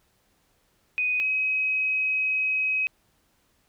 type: tone pair in turn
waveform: sine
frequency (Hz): 2494 / 2538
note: D#7 / D#7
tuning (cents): +3 / +34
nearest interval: unison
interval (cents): 31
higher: second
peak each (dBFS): -22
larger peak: neither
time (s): 0.98-1.2 / 1.2-2.87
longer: second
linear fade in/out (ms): 0
effects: pink hiss -67 dBFS RMS until 3.68 s